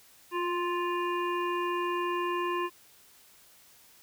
harmonic tone with a mistuned harmonic, 349.2 Hz, F4, in tune, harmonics 1 / 3 / 5 / 7 / 8, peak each -31 / -31 / -40 / -43 / -43 dBFS, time 0.31-2.7 s, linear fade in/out 50 ms, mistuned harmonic 1, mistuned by +18 cents, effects white hiss -58 dBFS RMS until 4.02 s

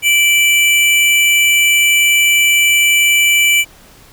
square tone pair together, 2333 / 2956 Hz, D7 / F#7, -12 / -2 cents, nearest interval major third, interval 410 cents, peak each -10 / -16 dBFS, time 0.02-3.65 s, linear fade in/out 50 ms, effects pink hiss -43 dBFS RMS until 4.12 s

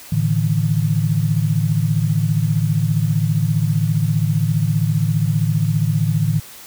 sine chord, A suspended fourth, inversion none, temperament equal with one note detuned, 110 / 146.83 / 161.89 Hz, A2 / D3 / E3, 0 / 0 / -31 cents, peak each -19 dBFS, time 0.12-6.4 s, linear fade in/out 5 ms, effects white hiss -39 dBFS RMS until 6.66 s

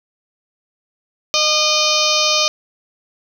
harmonic tone with a mistuned harmonic, 613 Hz, D#5, 26 cents flat, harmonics 1 / 2 / 4 / 5 / 6 / 7 / 8 / 9 / 10, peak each -22 / -22 / -22 / -22 / -22 / -22 / -22 / -22 / -22 dBFS, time 1.34-2.48 s, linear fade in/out 0 ms, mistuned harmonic 2, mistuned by -16 cents, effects 7-bit

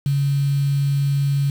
sine tone with quantisation, 140.3 Hz, C#3, 21 cents sharp, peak -16 dBFS, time 0.06-1.5 s, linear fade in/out 2 ms, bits 6, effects none

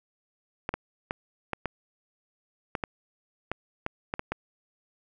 clicks, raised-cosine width 0.5 ms, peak -14 dBFS, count 12, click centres 0.691 / 0.74 / 1.109 / 1.533 / 1.657 / 2.752 / 2.838 / 3.516 / 3.864 / 4.139 / 4.194 / 4.32 s, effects none

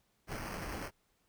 pink noise with sample-and-hold, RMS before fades -41 dBFS, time 0.27-0.91 s, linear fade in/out 50 ms, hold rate 3675 Hz, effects pink hiss -75 dBFS RMS until 1.28 s

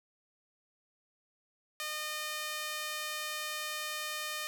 sawtooth tone with high-pass filter, 610 Hz, D#5, 34 cents flat, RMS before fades -38 dBFS, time 1.8-4.47 s, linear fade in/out 0 ms, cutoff 1600 Hz, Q 0.73, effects none

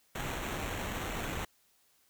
pink noise with sample-and-hold, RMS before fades -37 dBFS, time 0.15-1.45 s, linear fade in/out 5 ms, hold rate 4900 Hz, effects white hiss -69 dBFS RMS until 2.09 s

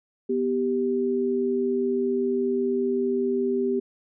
sine tone pair together, 246.9 / 392 Hz, B3 / G4, 0 / 0 cents, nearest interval minor sixth, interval 800 cents, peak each -26 / -23 dBFS, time 0.29-3.8 s, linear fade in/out 10 ms, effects none

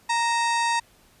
harmonic tone with a mistuned harmonic, 932.3 Hz, A#5, in tune, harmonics 1 / 2 / 3 / 4 / 5 / 6 / 7 / 8 / 9 / 10, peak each -22 / -28 / -32 / -34 / -36 / -38 / -39 / -40 / -41 / -42 dBFS, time 0.09-0.8 s, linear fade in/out 10 ms, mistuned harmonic 3, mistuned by -110 cents, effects pink hiss -57 dBFS RMS until 1.2 s + resampled to 32000 Hz

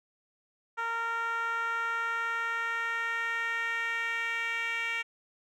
10% pulse tone with band-pass filter sweep, 461 Hz, A#4, 19 cents flat, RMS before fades -32 dBFS, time 0.77-5.03 s, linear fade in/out 20 ms, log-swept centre 1200 to 2300 Hz, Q 2.9, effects none

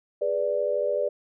sine chord, G# diminished, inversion none, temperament equal, 415.3 / 493.9 / 587.3 Hz, G#4 / B4 / D5, 0 / 0 / 0 cents, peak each -30 / -28 / -25 dBFS, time 0.21-1.09 s, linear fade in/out 10 ms, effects none

